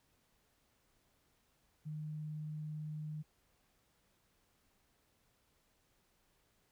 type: tone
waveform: sine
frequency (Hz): 153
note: D#3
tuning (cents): -29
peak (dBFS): -40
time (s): 1.85-3.23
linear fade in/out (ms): 20
effects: pink hiss -75 dBFS RMS until 6.71 s